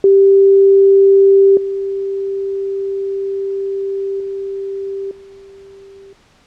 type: tone with level steps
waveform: sine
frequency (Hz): 392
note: G4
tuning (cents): 0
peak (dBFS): -5 / -17 / -20 / -36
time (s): 0.04-6.13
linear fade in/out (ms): 2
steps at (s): 1.57 / 4.2 / 5.11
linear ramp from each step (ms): 2
effects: pink hiss -51 dBFS RMS until 6.46 s + low-pass 6000 Hz 12 dB/octave